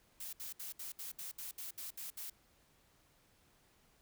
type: noise bursts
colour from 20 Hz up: blue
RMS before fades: -45 dBFS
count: 11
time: 0.2-2.3 s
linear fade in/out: 5 ms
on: 130 ms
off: 67 ms
effects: pink hiss -70 dBFS RMS until 4.01 s